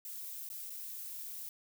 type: noise with dropouts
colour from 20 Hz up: violet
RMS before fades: -44 dBFS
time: 0.05-1.49 s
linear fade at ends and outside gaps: 1 ms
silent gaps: 0.49-0.5 / 0.697-0.703 s
effects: none